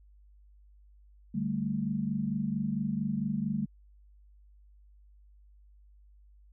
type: chord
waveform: sine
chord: D suspended fourth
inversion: none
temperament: just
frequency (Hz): 146.83 / 195.78 / 220.2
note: D3 / G3 / A3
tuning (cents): 0 / -2 / +2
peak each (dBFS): -36 / -32 / -32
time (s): 1.34-3.66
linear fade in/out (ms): 10
effects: added 50 Hz sine -55 dBFS peak until 6.52 s